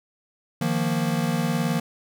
square chord, Eb suspended second, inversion none, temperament equal, 155.56 / 174.61 / 233.1 Hz, Eb3 / F3 / Bb3, 0 / 0 / 0 cents, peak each -27 dBFS, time 0.61-1.8 s, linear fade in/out 5 ms, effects none

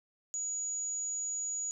sine tone, 6830 Hz, G#8, 48 cents sharp, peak -33 dBFS, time 0.34-1.71 s, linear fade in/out 0 ms, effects none

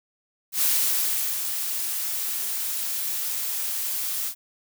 blue noise with ADSR envelope, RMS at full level -21 dBFS, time 0.52-4.35 s, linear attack 96 ms, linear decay 770 ms, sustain -7 dB, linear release 78 ms, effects none

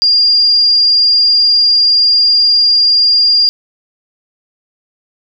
sine tone, 4807 Hz, D8, 39 cents sharp, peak -6 dBFS, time 0.02-3.49 s, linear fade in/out 0 ms, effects none

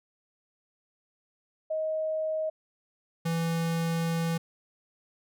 sine / square tone pair in turn, 629 / 165.88 Hz, D#5 / E3, +19 / +11 cents, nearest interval octave + major seventh, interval 2308 cents, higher first, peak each -27 dBFS, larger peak neither, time 1.7-2.5 / 3.25-4.38 s, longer second, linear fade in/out 10 ms, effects none

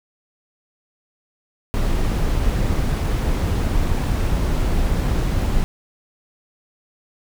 brown noise, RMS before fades -19 dBFS, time 1.74-5.64 s, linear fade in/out 0 ms, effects none

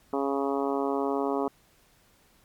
harmonic tone, 138.59 Hz, C#3, in tune, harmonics 2 / 3 / 4 / 5 / 6 / 7 / 8 / 9, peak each -30 / -29 / -35 / -34 / -36 / -37 / -37 / -41 dBFS, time 0.13-1.48 s, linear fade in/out 2 ms, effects pink hiss -62 dBFS RMS until 2.44 s + MP3 96 kbps

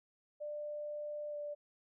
sine tone with pitch glide, 594 to 587.9 Hz, D5 to D5, +20 to +2 cents, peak -39 dBFS, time 0.4-1.55 s, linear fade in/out 20 ms, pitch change -18 cents, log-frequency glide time 1.3-1.36 s, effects none

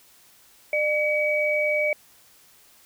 sine tone pair together, 601.8 / 2272 Hz, D5 / C#7, +42 / +42 cents, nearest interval octave + major seventh, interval 2300 cents, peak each -23 dBFS, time 0.73-1.93 s, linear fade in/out 2 ms, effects white hiss -55 dBFS RMS until 2.85 s

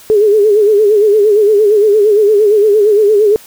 sine tone with vibrato, 418.9 Hz, G#4, 15 cents sharp, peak -5 dBFS, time 0.1-3.36 s, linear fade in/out 0 ms, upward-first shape sine, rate 8.7 Hz, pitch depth 82 cents each way, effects white hiss -38 dBFS RMS until 3.46 s

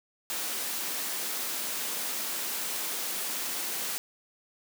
white high-pass noise, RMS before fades -33 dBFS, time 0.3-3.98 s, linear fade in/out 0 ms, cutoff 190 Hz, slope 24 dB/octave, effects none

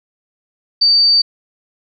sine tone, 4611 Hz, D8, 33 cents flat, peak -8 dBFS, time 0.81-1.22 s, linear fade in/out 10 ms, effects none

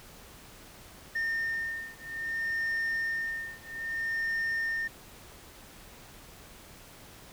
sine beating tone pair, 1818 / 1818.61 Hz, A#6 / A#6, -44 / -43 cents, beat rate 0.61 Hz, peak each -31 dBFS, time 1.15-4.88 s, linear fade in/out 10 ms, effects tanh soft clip ceiling -27 dBFS + pink hiss -51 dBFS RMS until 7.32 s

